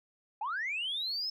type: linear sweep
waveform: sine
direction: up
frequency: 788 to 5270 Hz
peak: -31 dBFS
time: 0.41-1.3 s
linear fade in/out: 5 ms
effects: tanh soft clip ceiling -28 dBFS